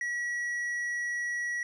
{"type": "tone with tanh clipping", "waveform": "sine", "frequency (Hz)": 1926, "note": "B6", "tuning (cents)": -44, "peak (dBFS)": -31, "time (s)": [0.01, 1.63], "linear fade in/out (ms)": 2, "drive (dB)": 6, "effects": []}